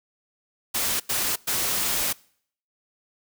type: noise bursts at uneven times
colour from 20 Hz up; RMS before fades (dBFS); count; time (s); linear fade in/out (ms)
white; -25; 3; 0.74-1 / 1.09-1.36 / 1.47-2.13; 10
effects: noise-tail reverb RT60 0.6 s tail -24 dB re dry